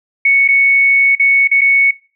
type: tone with dropouts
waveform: sine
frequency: 2217 Hz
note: C#7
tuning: in tune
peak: -7 dBFS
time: 0.25-1.91 s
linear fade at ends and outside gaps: 5 ms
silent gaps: 0.478-0.486 / 1.153-1.196 / 1.475-1.513 / 1.61-1.615 s
effects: noise-tail reverb RT60 0.4 s tail -23 dB re dry